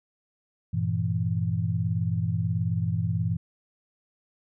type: chord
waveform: sine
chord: E diminished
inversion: first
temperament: equal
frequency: 98 / 116.54 / 164.81 Hz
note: G2 / Bb2 / E3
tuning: 0 / 0 / 0 cents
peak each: -28 dBFS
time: 0.73-3.37 s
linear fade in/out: 10 ms
effects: none